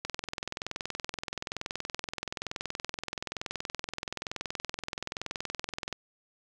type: click train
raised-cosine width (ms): 0.2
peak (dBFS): -16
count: 125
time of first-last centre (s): 0.05-5.927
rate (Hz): 21.1
effects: none